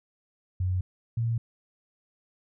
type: tone pair in turn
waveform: sine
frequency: 91.8 / 115.66 Hz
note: F#2 / A#2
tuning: -13 / -13 cents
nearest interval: major third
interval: 400 cents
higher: second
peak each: -24 / -24 dBFS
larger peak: neither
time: 0.6-0.81 / 1.17-1.38 s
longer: neither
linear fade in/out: 5 ms
effects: none